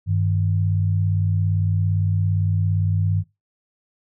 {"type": "tone pair together", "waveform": "sine", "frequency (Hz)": [98, 155.57], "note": ["G2", "D#3"], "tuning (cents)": [0, 0], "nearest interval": "minor sixth", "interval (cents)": 800, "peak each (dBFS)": [-18, -24], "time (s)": [0.06, 3.24], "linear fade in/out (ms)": 50, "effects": ["noise-tail reverb RT60 0.2 s tail -18 dB re dry"]}